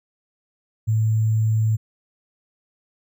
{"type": "tone with sample-and-hold", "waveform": "sine", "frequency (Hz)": 110, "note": "A2", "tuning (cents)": 0, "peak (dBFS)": -16, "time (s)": [0.87, 1.77], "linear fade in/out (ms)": 20, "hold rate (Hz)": 7350, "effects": []}